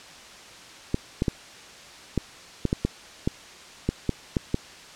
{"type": "clicks", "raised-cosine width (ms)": 3, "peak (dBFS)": -9, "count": 12, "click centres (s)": [0.944, 1.221, 1.282, 2.177, 2.653, 2.729, 2.85, 3.275, 3.89, 4.093, 4.368, 4.544], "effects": ["white hiss -45 dBFS RMS until 4.95 s", "low-pass 6000 Hz 12 dB/octave"]}